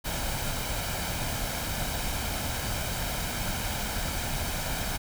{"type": "noise with comb filter", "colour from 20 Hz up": "pink", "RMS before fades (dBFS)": -31, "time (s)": [0.04, 4.98], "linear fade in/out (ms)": 20, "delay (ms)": 1.3, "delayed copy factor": 0.5, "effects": []}